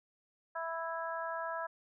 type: harmonic tone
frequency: 329.6 Hz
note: E4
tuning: in tune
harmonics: 2 / 3 / 4 / 5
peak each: -40 / -40 / -42 / -43 dBFS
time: 0.55-1.67 s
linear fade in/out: 10 ms
effects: none